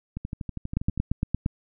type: two click trains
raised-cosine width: 5 ms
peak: -19 / -11 dBFS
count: 11 / 7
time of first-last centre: 0.17-0.976 / 0.77-1.461 s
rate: 12.4 / 8.68 Hz
effects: none